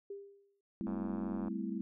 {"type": "tone with exponential decay", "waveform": "sine", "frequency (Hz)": 399.6, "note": "G4", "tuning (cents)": 33, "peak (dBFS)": -39, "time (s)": [0.1, 0.61], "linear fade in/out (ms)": 5, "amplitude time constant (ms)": 110}
{"type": "chord", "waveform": "sine", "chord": "A minor seventh", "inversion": "third", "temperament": "equal with one note detuned", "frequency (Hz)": [196, 220, 257.3, 329.6], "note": ["G3", "A3", "C4", "E4"], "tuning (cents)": [0, 0, -29, 0], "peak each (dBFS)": [-39, -40, -43, -42], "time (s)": [0.81, 1.81], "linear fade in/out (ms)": 0}
{"type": "click train", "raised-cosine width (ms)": 1, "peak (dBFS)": -32, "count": 58, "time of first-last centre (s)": [0.87, 1.482], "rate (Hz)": 93.2}
{"effects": []}